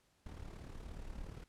brown noise with amplitude modulation, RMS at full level -45 dBFS, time 0.26-1.44 s, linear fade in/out 2 ms, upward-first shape sine, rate 37 Hz, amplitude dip 60%, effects pink hiss -74 dBFS RMS until 1.48 s + low-pass 11000 Hz 12 dB/octave

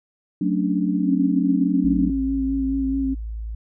sine chord, D major seventh, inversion first, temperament equal with one note detuned, 185 / 221.7 / 277.2 / 293.7 Hz, F#3 / A3 / C#4 / D4, 0 / +13 / 0 / 0 cents, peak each -22 / -26 / -27 / -23 dBFS, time 0.41-2.1 s, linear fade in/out 5 ms
sine tone with vibrato, 269.5 Hz, C#4, 49 cents flat, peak -20 dBFS, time 1.01-3.15 s, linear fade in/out 20 ms, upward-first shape sine, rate 4.7 Hz, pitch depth 22 cents each way
sine tone, 55 Hz, A1, in tune, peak -27 dBFS, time 1.84-3.55 s, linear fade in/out 5 ms
effects none

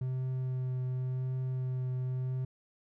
triangle tone with vibrato, 128.5 Hz, C3, 31 cents flat, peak -29 dBFS, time 0.01-2.45 s, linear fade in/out 5 ms, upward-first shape triangle, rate 0.91 Hz, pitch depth 15 cents each way, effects none

